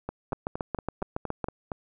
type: two click trains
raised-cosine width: 1 ms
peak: -18 / -15 dBFS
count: 8 / 9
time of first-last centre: 0.09-1.718 / 0.33-1.443 s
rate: 4.3 / 7.19 Hz
effects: none